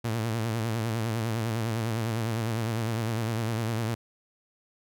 sawtooth tone with vibrato, 113.1 Hz, A2, 48 cents sharp, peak -23 dBFS, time 0.04-3.95 s, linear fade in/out 10 ms, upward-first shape sine, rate 9.9 Hz, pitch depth 79 cents each way, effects none

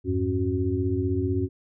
sine tone cluster, 86.6 / 102.3 / 273.6 / 369.5 Hz, F2 / G#2 / C#4 / F#4, -14 / -26 / -23 / -2 cents, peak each -28 dBFS, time 0.04-1.49 s, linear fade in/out 50 ms, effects none

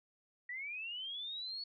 sine linear sweep, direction up, 1909 to 4435 Hz, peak -40 dBFS, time 0.49-1.64 s, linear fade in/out 5 ms, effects none

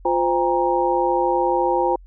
sine tone cluster, 351.6 / 516 / 805 / 937 Hz, F4 / C5 / G5 / A#5, +12 / -24 / +46 / +9 cents, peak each -22 dBFS, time 0.05-1.96 s, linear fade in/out 5 ms, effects added 44 Hz sine -41 dBFS peak until 2.06 s

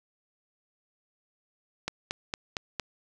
click train, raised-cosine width 0.2 ms, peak -13 dBFS, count 5, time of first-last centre 1.88-2.797 s, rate 4.36 Hz, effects none

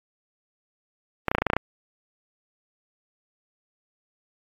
clicks, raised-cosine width 0.5 ms, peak -6 dBFS, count 9, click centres 1.283 / 1.315 / 1.35 / 1.384 / 1.42 / 1.467 / 1.501 / 1.534 / 1.566 s, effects AAC 32 kbps

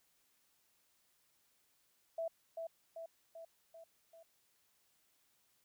sine tone with echo, 659.3 Hz, E5, in tune, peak -36 dBFS, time 2.18-2.28 s, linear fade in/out 5 ms, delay 390 ms, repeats 5, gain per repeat -4 dB, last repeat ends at 4.23 s, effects white hiss -75 dBFS RMS until 5.64 s

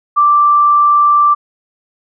sine tone, 1174 Hz, D6, 1 cent flat, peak -6 dBFS, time 0.16-1.35 s, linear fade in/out 20 ms, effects none

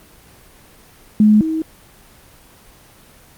sine tone pair in turn, 212.6 / 318.5 Hz, G#3 / D#4, +41 / +41 cents, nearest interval perfect fifth, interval 700 cents, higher second, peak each -7 / -17 dBFS, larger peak first, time 1.2-1.41 / 1.41-1.62 s, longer neither, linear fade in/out 2 ms, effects pink hiss -46 dBFS RMS until 3.37 s + Opus 24 kbps

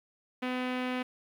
sawtooth tone with low-pass filter, 252.5 Hz, B3, 39 cents sharp, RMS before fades -33 dBFS, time 0.42-1.03 s, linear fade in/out 10 ms, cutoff 2700 Hz, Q 2, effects 10-bit

